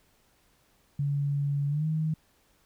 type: tone with pitch glide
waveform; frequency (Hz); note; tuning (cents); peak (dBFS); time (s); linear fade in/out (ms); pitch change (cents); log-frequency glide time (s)
sine; 142.3 to 156.98; C#3 to D#3; +46 to +16; -25; 0.99-2.14; 5; +170; 1.68-1.86
effects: pink hiss -66 dBFS RMS until 2.65 s